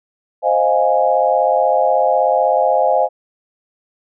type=chord; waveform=sine; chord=F minor seventh; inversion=second; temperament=equal; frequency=523.3 / 622.3 / 698.5 / 830.6 Hz; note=C5 / Eb5 / F5 / Ab5; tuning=0 / 0 / 0 / 0 cents; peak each=-17 dBFS; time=0.42-3.09 s; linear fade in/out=50 ms; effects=none